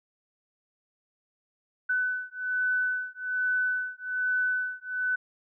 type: beating tone pair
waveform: sine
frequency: 1501 / 1502.2 Hz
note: F#6 / F#6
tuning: +24 / +26 cents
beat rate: 1.2 Hz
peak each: -29 dBFS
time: 1.89-5.16 s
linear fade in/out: 10 ms
effects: none